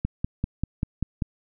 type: click train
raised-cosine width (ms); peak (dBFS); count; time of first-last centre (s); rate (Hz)
5; -12; 7; 0.05-1.222; 5.12
effects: none